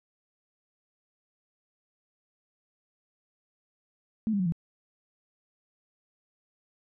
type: tone with pitch steps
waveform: sine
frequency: 220 / 200.6 / 182.87 / 166.73 Hz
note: A3 / G3 / F#3 / E3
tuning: 0 / +40 / -20 / +20 cents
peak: -24 dBFS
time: 4.27-4.522 s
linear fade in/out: 0 ms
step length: 63 ms
effects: none